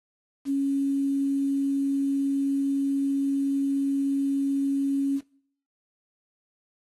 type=tone with quantisation; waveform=sine; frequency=276.5 Hz; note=C#4; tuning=4 cents flat; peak=-22 dBFS; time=0.45-5.21 s; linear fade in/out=50 ms; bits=8; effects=noise-tail reverb RT60 0.6 s tail -23 dB re dry + AAC 32 kbps